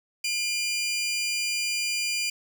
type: tone pair together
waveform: 20% pulse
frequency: 2400 / 2974 Hz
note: D7 / F#7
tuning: +37 / +8 cents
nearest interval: major third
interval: 371 cents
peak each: -21 / -31 dBFS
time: 0.24-2.3 s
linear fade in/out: 5 ms
effects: none